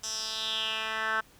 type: tone with band-pass filter sweep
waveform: 10% pulse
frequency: 220 Hz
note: A3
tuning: in tune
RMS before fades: -32 dBFS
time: 0.03-1.21 s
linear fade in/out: 10 ms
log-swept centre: 6300 to 1500 Hz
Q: 4.1
effects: pink hiss -58 dBFS RMS until 1.39 s